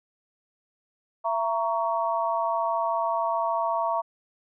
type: chord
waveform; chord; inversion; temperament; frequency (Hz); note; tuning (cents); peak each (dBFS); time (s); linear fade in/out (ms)
sine; A# diminished; second; just; 671.3 / 932.3 / 1118.8; E5 / A#5 / C#6; +31 / 0 / +16; -27 / -27 / -29; 1.24-4.02; 20
effects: none